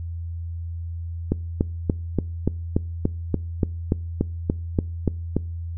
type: click train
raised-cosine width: 3 ms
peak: -6 dBFS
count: 15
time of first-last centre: 1.32-5.366 s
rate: 3.46 Hz
effects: noise-tail reverb RT60 0.4 s tail -24 dB re dry + added 84 Hz sine -28 dBFS peak until 5.77 s